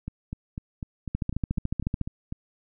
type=two click trains; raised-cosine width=5 ms; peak=-20 / -14 dBFS; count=10 / 13; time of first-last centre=0.08-2.324 / 1.15-2.013 s; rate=4.01 / 13.9 Hz; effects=none